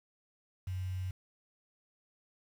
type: tone with quantisation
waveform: sine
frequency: 92.5 Hz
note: F#2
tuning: in tune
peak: -34 dBFS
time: 0.67-1.11 s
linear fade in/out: 5 ms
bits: 9
effects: none